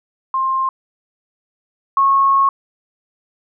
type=tone pair in turn; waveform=sine; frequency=1058 / 1094 Hz; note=C6 / C#6; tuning=+19 / -23 cents; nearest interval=minor second; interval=58 cents; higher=second; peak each=-15 / -10 dBFS; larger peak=second; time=0.34-0.69 / 1.97-2.49 s; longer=second; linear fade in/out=2 ms; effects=none